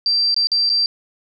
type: tone with dropouts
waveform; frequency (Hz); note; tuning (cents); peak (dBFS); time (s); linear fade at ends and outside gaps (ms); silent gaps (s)
sine; 4700; D8; +1; -14; 0.06-0.86; 1; 0.344-0.364 / 0.471-0.517 / 0.693-0.699
effects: none